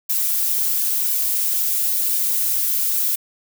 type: noise with flanger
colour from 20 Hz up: violet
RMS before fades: -20 dBFS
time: 0.09-3.16 s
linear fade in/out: 10 ms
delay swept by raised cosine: 1.5 to 6.4 ms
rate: 0.97 Hz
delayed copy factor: -0.55
effects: none